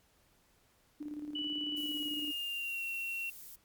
sine tone with tremolo, 297.5 Hz, D4, 22 cents sharp, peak -37 dBFS, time 1-2.32 s, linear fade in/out 10 ms, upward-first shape square, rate 18 Hz, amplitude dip 50%
sine tone with pitch glide, 2960 to 2730 Hz, F#7 to F7, 0 to -40 cents, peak -35 dBFS, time 1.35-3.3 s, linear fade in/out 5 ms, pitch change -140 cents, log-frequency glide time 1.76-2.83 s
violet noise, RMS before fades -49 dBFS, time 1.76-3.56 s, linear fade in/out 10 ms
effects pink hiss -69 dBFS RMS until 3.64 s + MP3 96 kbps

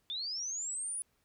sine linear sweep, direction up, 3465 to 9956 Hz, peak -35 dBFS, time 0.1-1.02 s, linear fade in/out 0 ms, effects pink hiss -75 dBFS RMS until 1.24 s

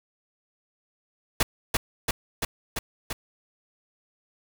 pink noise with echo, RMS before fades -21 dBFS, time 1.4-1.43 s, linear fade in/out 5 ms, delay 340 ms, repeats 5, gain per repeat -2 dB, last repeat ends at 3.13 s, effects none

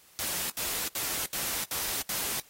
white noise bursts, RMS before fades -32 dBFS, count 6, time 0.19-2.4 s, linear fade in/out 2 ms, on 310 ms, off 70 ms, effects white hiss -58 dBFS RMS until 2.49 s + AAC 48 kbps

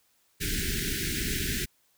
pink band-stop noise, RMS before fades -30 dBFS, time 0.4-1.66 s, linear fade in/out 20 ms, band 420 to 1500 Hz, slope 96 dB/octave, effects white hiss -68 dBFS RMS until 1.97 s

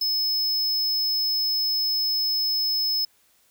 square tone, 5200 Hz, E8, 24 cents flat, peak -22 dBFS, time 0.01-3.05 s, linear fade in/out 5 ms, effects white hiss -62 dBFS RMS until 3.5 s

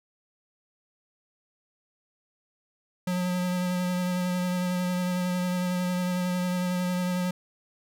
square tone with vibrato, 180.4 Hz, F#3, 44 cents flat, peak -26 dBFS, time 3.07-7.31 s, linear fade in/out 5 ms, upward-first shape sine, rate 11 Hz, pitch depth 15 cents each way, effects none

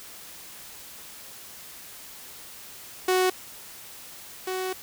sawtooth tone pair in turn, 370 / 373 Hz, F#4 / F#4, 0 / +14 cents, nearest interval unison, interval 14 cents, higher second, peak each -16 / -24 dBFS, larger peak first, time 3.08-3.3 / 4.47-4.73 s, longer second, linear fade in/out 5 ms, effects white hiss -44 dBFS RMS until 4.82 s

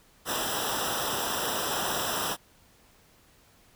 pink noise with comb filter, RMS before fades -30 dBFS, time 0.25-2.37 s, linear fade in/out 50 ms, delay 0.45 ms, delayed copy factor -1, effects pink hiss -60 dBFS RMS until 3.75 s

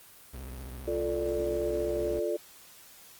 40% pulse tone with vibrato, 64.5 Hz, C2, 24 cents flat, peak -38 dBFS, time 0.33-2.2 s, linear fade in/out 10 ms, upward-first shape sine, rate 15 Hz, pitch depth 160 cents each way
sine chord, D minor, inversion first, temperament equal, 349.2 / 440 / 587.3 Hz, F4 / A4 / D5, 0 / 0 / 0 cents, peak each -32 dBFS, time 0.87-2.37 s, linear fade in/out 10 ms
effects white hiss -53 dBFS RMS until 3.19 s + Opus 24 kbps

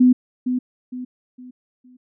sine tone with echo, 251.2 Hz, B3, 30 cents sharp, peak -9 dBFS, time 0-0.13 s, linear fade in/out 10 ms, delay 460 ms, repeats 4, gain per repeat -9 dB, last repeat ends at 1.97 s, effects none

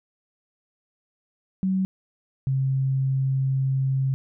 sine tone pair in turn, 189.2 / 133.78 Hz, F#3 / C3, +39 / +39 cents, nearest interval tritone, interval 600 cents, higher first, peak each -20 dBFS, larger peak neither, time 1.63-1.85 / 2.47-4.14 s, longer second, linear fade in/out 0 ms, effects none

